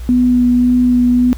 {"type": "tone with vibrato", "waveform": "sine", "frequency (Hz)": 246.9, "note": "B3", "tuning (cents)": 0, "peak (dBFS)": -8, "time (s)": [0.09, 1.33], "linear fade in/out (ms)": 0, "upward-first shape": "sine", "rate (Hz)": 1.8, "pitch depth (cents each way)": 12, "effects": ["added 60 Hz sine -23 dBFS peak until 1.37 s", "pink hiss -41 dBFS RMS until 1.37 s"]}